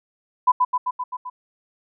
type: tone with echo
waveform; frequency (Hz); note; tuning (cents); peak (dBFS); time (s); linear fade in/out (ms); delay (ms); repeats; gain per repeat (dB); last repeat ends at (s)
sine; 999; B5; +20; -11; 0.47-0.52; 10; 130; 6; -3; 1.3
effects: none